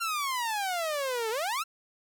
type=exponential two-way sweep; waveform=sawtooth; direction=down then up; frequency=1396.9 to 430 to 1396.9 Hz; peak=-25 dBFS; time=0-1.64 s; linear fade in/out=20 ms; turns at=1.3 s; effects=none